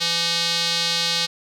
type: tone with band-pass filter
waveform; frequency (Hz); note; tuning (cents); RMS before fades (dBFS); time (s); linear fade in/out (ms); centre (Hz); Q
square; 169.4; E3; +48; -22; 0-1.27; 20; 4200; 3
effects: none